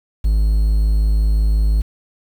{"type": "tone", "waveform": "triangle", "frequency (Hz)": 52.8, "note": "G#1", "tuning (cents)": 29, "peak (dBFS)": -10, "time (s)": [0.24, 1.82], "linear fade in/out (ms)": 10, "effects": ["7-bit"]}